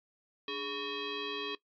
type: tone with frequency modulation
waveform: sine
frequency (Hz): 1831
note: A#6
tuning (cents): -32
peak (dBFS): -34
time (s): 0.48-1.55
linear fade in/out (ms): 2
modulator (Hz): 708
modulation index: 2.9
effects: noise-tail reverb RT60 0.1 s tail -18 dB re dry + MP3 96 kbps